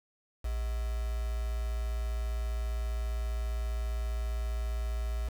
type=tone with quantisation; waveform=sine; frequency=57.5 Hz; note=A#1; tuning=23 cents flat; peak=-30 dBFS; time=0.44-5.29 s; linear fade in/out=10 ms; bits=7; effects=none